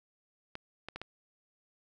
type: clicks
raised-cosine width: 0.3 ms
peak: -24 dBFS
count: 4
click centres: 0.554 / 0.886 / 0.96 / 1.016 s
effects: none